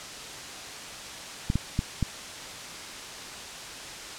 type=clicks; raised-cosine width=5 ms; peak=-12 dBFS; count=4; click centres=1.501 / 1.556 / 1.791 / 2.027 s; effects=white hiss -39 dBFS RMS until 4.18 s + low-pass 7000 Hz 12 dB/octave